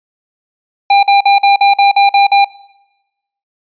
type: tone bursts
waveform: square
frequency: 800 Hz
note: G5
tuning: 35 cents sharp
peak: -6 dBFS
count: 9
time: 0.9-2.446 s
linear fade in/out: 5 ms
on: 130 ms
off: 47 ms
effects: noise-tail reverb RT60 1.0 s tail -21 dB re dry + resampled to 11025 Hz